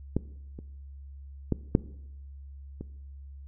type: clicks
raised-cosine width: 3 ms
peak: -12 / -27 / -12 / -6 / -23 dBFS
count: 5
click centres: 0.166 / 0.589 / 1.523 / 1.751 / 2.81 s
effects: noise-tail reverb RT60 0.8 s tail -19 dB re dry + added 69 Hz sine -42 dBFS peak until 3.47 s